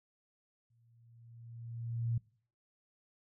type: tone with exponential growth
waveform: sine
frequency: 116.54 Hz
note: A#2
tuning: in tune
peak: -29 dBFS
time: 0.7-2.18 s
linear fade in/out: 5 ms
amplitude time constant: 320 ms
effects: noise-tail reverb RT60 0.5 s tail -23 dB re dry

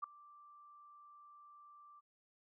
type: tone with ADSR envelope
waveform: sine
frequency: 1174.7 Hz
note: D6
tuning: in tune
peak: -34 dBFS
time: 0.02-2.01 s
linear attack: 20 ms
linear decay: 3 ms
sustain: -23 dB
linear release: 24 ms
effects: none

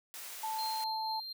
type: high-pass noise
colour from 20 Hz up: white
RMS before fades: -45 dBFS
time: 0.14-0.84 s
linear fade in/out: 0 ms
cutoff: 560 Hz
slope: 12 dB/octave
type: tone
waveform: sine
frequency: 880 Hz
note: A5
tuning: in tune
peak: -34 dBFS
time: 0.43-1.2 s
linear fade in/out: 5 ms
type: tone with tremolo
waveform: triangle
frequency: 4177 Hz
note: C8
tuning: 4 cents flat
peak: -36 dBFS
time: 0.58-1.33 s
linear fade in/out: 10 ms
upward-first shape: sine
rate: 4.1 Hz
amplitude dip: 35%
effects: none

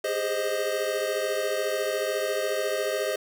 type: chord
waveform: square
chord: Ab major seventh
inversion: third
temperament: equal with one note detuned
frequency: 401.2 / 415.3 / 523.3 / 622.3 Hz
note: G4 / Ab4 / C5 / Eb5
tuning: +40 / 0 / 0 / 0 cents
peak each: -34 / -34 / -31 / -30 dBFS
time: 0.04-3.16 s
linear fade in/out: 5 ms
effects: none

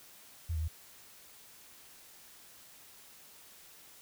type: tone with pitch steps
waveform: sine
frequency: 82.6 / 78.6 / 80.6 Hz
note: E2 / D#2 / E2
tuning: +4 / +18 / -38 cents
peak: -31 dBFS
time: 0.49-0.682 s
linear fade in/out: 10 ms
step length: 64 ms
effects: white hiss -56 dBFS RMS until 4.01 s

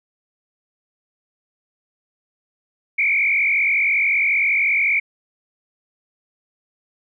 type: tone with frequency modulation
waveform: sine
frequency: 2266 Hz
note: C#7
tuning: 37 cents sharp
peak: -15 dBFS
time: 2.98-5 s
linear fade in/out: 10 ms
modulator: 45.4 Hz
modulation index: 2.4
effects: none

